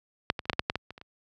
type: clicks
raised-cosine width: 0.3 ms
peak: -6 / -16 / -29 / -6 / -13 / -7 / -9 / -13 / -25 / -30 / -28 dBFS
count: 11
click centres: 0.301 / 0.392 / 0.455 / 0.498 / 0.532 / 0.594 / 0.699 / 0.756 / 0.906 / 0.979 / 1.014 s
effects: high-pass 60 Hz 12 dB/octave